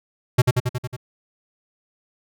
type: tone with echo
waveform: square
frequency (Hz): 124.3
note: B2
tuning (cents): +12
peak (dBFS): -11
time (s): 0.38-0.42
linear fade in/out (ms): 10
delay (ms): 91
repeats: 6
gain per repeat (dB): -3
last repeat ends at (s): 0.966
effects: none